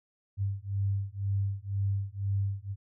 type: beating tone pair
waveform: sine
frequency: 98 / 100 Hz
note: G2 / G2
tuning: 0 / +35 cents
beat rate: 2 Hz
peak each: -31 dBFS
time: 0.37-2.76 s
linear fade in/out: 50 ms
effects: none